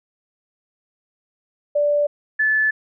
sine tone pair in turn, 585 / 1736.4 Hz, D5 / A6, -7 / -23 cents, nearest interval octave + perfect fifth, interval 1884 cents, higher second, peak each -15 dBFS, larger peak neither, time 1.75-2.07 / 2.39-2.71 s, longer neither, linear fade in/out 10 ms, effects none

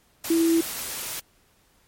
sine tone in noise, 330.2 Hz, E4, 3 cents sharp, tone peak -17 dBFS, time 0.3-0.61 s, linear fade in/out 5 ms, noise white, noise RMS -32 dBFS, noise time 0.24-1.2 s, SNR +12 dB, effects pink hiss -62 dBFS RMS until 1.87 s + MP3 64 kbps

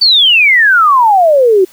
sine exponential sweep, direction down, 4633 to 360.3 Hz, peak -4 dBFS, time 0.01-1.65 s, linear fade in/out 10 ms, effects white hiss -42 dBFS RMS until 1.72 s

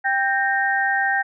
sine tone cluster, 787 / 1573 / 1848 Hz, G5 / G6 / A#6, +7 / +6 / -16 cents, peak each -22 dBFS, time 0.04-1.23 s, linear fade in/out 20 ms, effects none

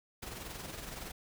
pink noise with amplitude modulation, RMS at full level -42 dBFS, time 0.22-1.12 s, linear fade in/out 10 ms, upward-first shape sine, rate 21.5 Hz, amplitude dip 50%, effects none

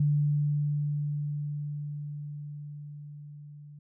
sine tone with level ramp, 146.83 Hz, D3, in tune, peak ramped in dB -21 to -45 dBFS, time 0-3.79 s, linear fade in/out 5 ms, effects none

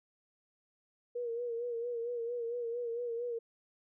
sine tone with vibrato, 473.5 Hz, A#4, 27 cents sharp, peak -34 dBFS, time 1.15-3.39 s, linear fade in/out 10 ms, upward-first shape sine, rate 4.4 Hz, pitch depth 53 cents each way, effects none

